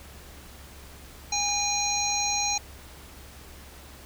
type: harmonic tone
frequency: 815 Hz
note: G#5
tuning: 33 cents flat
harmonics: 1 / 3 / 5 / 7 / 8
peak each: -30 / -33 / -30 / -32 / -29 dBFS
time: 1.32-2.58 s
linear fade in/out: 5 ms
type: clicks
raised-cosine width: 0.3 ms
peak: -30 dBFS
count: 2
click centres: 1.49 / 1.596 s
effects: added 69 Hz sine -48 dBFS peak until 4.05 s + pink hiss -48 dBFS RMS until 4.05 s